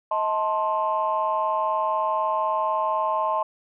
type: chord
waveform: sine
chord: A diminished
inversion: second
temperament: just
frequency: 633.6 / 880 / 1056 Hz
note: Eb5 / A5 / C6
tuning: +31 / 0 / +16 cents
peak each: -26 / -25 / -24 dBFS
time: 0.11-3.43 s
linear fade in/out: 5 ms
effects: tanh soft clip ceiling -13 dBFS